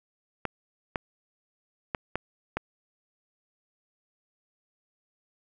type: clicks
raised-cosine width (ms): 0.5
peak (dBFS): -13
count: 5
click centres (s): 0.453 / 0.958 / 1.948 / 2.156 / 2.57
effects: none